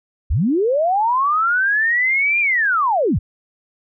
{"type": "linear two-way sweep", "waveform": "sine", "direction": "up then down", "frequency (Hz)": [45.96, 2428, 45.96], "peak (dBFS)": -14, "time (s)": [0.3, 3.19], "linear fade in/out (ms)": 10, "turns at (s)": 2.4, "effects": []}